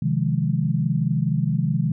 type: chord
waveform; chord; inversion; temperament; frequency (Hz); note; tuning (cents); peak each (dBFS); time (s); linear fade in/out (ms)
sine; F minor seventh; second; equal; 130.81 / 155.56 / 174.61 / 207.7; C3 / Eb3 / F3 / Ab3; 0 / 0 / 0 / 0; -24 / -22 / -26 / -27; 0.02-1.92; 5
effects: none